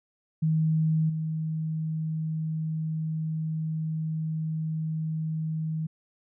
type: tone with level steps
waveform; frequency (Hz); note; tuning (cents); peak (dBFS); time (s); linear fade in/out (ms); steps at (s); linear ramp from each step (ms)
sine; 158.3; D#3; +30; -21 / -27; 0.42-5.87; 10; 1.09; 10
effects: none